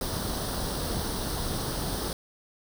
pink noise with comb filter, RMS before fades -31 dBFS, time 0.01-2.13 s, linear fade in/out 2 ms, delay 0.21 ms, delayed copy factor +0.7, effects none

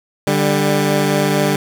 15% pulse tone pair together, 147.35 / 197.9 Hz, D3 / G3, +6 / +17 cents, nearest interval perfect fourth, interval 511 cents, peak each -10 dBFS, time 0.27-1.56 s, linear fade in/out 2 ms, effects none

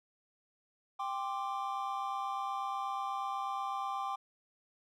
triangle chord, G suspended fourth, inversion none, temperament equal with one note detuned, 789.4 / 1046.5 / 1174.7 Hz, G5 / C6 / D6, +12 / 0 / 0 cents, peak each -36 / -38 / -37 dBFS, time 0.99-4.16 s, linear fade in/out 10 ms, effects none

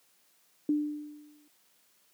sine tone with exponential decay, 297.5 Hz, D4, 22 cents sharp, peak -22 dBFS, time 0.69-1.48 s, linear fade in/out 2 ms, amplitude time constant 170 ms, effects white hiss -67 dBFS RMS until 2.13 s + high-pass 150 Hz 12 dB/octave

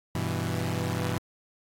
sawtooth chord, E minor, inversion first, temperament equal, 98 / 123.47 / 164.81 Hz, G2 / B2 / E3, 0 / 0 / 0 cents, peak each -28 dBFS, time 0.15-1.18 s, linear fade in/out 0 ms, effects AAC 48 kbps

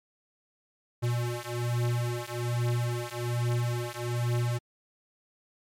square beating tone pair, 119.5 / 120.7 Hz, A#2 / B2, +43 / -39 cents, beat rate 1.2 Hz, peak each -31 dBFS, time 1.02-4.59 s, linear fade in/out 20 ms, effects MP3 64 kbps

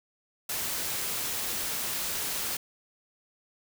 white noise, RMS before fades -32 dBFS, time 0.49-2.57 s, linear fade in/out 5 ms, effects none

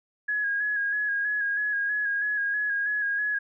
sine tone with vibrato, 1661.2 Hz, G#6, in tune, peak -24 dBFS, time 0.28-3.39 s, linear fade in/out 10 ms, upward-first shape square, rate 3.1 Hz, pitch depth 28 cents each way, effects none

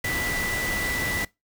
sine tone in noise, 1975.5 Hz, B6, in tune, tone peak -27 dBFS, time 0.04-1.25 s, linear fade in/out 5 ms, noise pink, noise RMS -30 dBFS, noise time 0.04-1.25 s, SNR 0 dB, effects noise-tail reverb RT60 0.2 s tail -22 dB re dry

